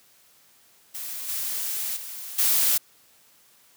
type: noise with level steps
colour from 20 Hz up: blue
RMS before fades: -34 / -29 / -37 / -21 dBFS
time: 0.94-2.78 s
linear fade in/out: 10 ms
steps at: 1.28 / 1.96 / 2.38 s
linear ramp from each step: 10 ms
effects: white hiss -58 dBFS RMS until 3.76 s + high-pass 80 Hz 12 dB/octave